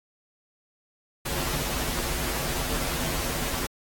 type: noise with comb filter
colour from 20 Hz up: pink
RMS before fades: -29 dBFS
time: 1.25-3.67 s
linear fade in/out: 10 ms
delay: 10 ms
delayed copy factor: -0.8
effects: AAC 64 kbps